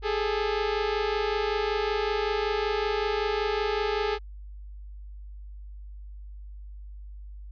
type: tone pair together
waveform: sawtooth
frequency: 408.8 / 434.1 Hz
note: G#4 / A4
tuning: -27 / -23 cents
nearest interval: minor second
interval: 104 cents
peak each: -24 / -24 dBFS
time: 0.02-4.19 s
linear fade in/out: 50 ms
effects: added 50 Hz sine -39 dBFS peak until 7.51 s + resampled to 11025 Hz